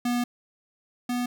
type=tone pair in turn; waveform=square; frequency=242.7 / 245.2 Hz; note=B3 / B3; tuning=-30 / -12 cents; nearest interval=unison; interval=18 cents; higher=second; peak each=-24 / -26 dBFS; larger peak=first; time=0.05-0.24 / 1.09-1.26 s; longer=first; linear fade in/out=5 ms; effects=none